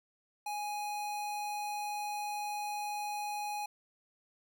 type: tone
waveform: square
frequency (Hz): 831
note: G#5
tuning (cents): +1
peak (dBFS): -36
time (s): 0.46-3.66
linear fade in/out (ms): 5
effects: none